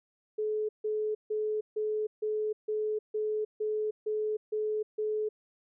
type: tone bursts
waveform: sine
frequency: 428.3 Hz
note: A4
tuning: 47 cents flat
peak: -28 dBFS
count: 11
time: 0.38-5.29 s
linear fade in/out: 10 ms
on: 310 ms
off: 150 ms
effects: none